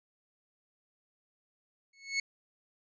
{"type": "tone with exponential growth", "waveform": "sawtooth", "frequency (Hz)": 2200, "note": "C#7", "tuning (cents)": -14, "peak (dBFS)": -23, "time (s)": [1.93, 2.2], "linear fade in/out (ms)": 5, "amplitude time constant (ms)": 58, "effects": ["resampled to 16000 Hz"]}